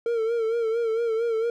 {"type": "tone with vibrato", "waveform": "triangle", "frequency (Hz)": 456.5, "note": "A#4", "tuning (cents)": -36, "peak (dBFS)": -20, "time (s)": [0.06, 1.5], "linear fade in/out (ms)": 2, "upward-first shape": "sine", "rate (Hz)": 4.4, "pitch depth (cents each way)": 60, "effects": []}